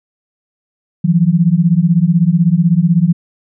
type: beating tone pair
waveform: sine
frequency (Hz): 162.6 / 178.6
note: E3 / F3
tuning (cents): -23 / +39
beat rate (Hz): 16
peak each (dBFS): -11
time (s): 1.04-3.13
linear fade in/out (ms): 10
effects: none